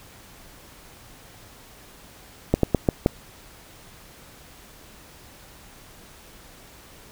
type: slowing click train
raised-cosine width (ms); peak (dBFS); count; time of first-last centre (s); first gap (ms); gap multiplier
2; -3; 5; 2.54-3.061; 93; 1.23
effects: pink hiss -48 dBFS RMS until 7.11 s